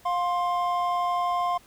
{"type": "tone pair together", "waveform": "triangle", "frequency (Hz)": [707.9, 1052], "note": ["F5", "C6"], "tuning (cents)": [23, 9], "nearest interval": "perfect fifth", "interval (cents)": 686, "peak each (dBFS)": [-24, -24], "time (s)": [0.05, 1.58], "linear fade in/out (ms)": 10, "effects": ["pink hiss -55 dBFS RMS until 1.66 s"]}